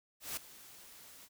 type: noise with ADSR envelope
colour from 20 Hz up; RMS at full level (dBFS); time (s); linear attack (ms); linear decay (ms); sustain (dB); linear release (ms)
white; -38; 0.2-1.29; 170; 4; -17; 47
effects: none